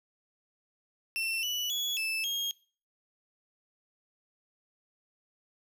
35% pulse tone with pitch steps, 2691 / 2957 / 3377 / 2633 / 3252 Hz, E7 / F#7 / G#7 / E7 / G#7, +35 / -2 / +28 / -3 / -37 cents, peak -28 dBFS, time 1.16-2.51 s, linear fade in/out 0 ms, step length 270 ms, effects noise-tail reverb RT60 0.4 s tail -22 dB re dry

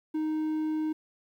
triangle tone, 311.1 Hz, D#4, in tune, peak -25 dBFS, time 0.14-0.93 s, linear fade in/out 10 ms, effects 11-bit

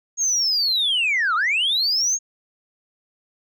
sine linear two-way sweep, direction down then up, 6645 to 1200 to 6645 Hz, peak -16 dBFS, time 0.17-2.19 s, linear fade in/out 50 ms, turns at 1.35 s, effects tanh soft clip ceiling -15 dBFS

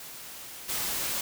white noise with level steps, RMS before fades -43 / -31 dBFS, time 0-1.21 s, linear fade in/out 2 ms, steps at 0.68 s, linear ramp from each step 20 ms, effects none

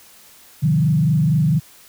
sine tone with frequency modulation, 153.8 Hz, D#3, 20 cents flat, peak -13 dBFS, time 0.62-1.6 s, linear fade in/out 20 ms, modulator 24.2 Hz, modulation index 1, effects white hiss -47 dBFS RMS until 1.88 s

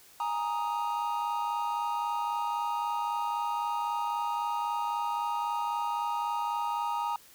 triangle chord, Ab suspended second, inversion none, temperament just, 830.6 / 934.4 / 1245.9 Hz, Ab5 / Bb5 / Eb6, 0 / +4 / +2 cents, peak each -33 / -29 / -34 dBFS, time 0.2-7.16 s, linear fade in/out 2 ms, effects white hiss -56 dBFS RMS until 7.34 s

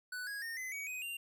square tone with pitch steps, 1490 / 1653.3 / 1834.4 / 2035 / 2258 / 2506 / 2780 Hz, F#6 / G#6 / A#6 / C7 / C#7 / D#7 / F7, +12 / -8 / -28 / -49 / +31 / +12 / -9 cents, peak -40 dBFS, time 0.12-1.17 s, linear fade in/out 5 ms, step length 150 ms, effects 13-bit

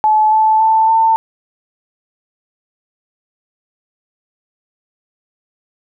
sine tone with pitch steps, 861 / 872.5 / 884.2 / 896 Hz, A5 / A5 / A5 / A5, -38 / -15 / +8 / +31 cents, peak -8 dBFS, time 0.04-1.16 s, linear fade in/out 0 ms, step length 280 ms, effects none

